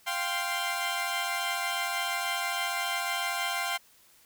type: chord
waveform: 15% pulse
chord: F suspended second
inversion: none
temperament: equal with one note detuned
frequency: 695.6 / 784 / 1046.5 Hz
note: F5 / G5 / C6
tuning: -7 / 0 / 0 cents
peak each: -27 dBFS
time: 0.06-3.78 s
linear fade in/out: 20 ms
effects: white hiss -60 dBFS RMS until 4.25 s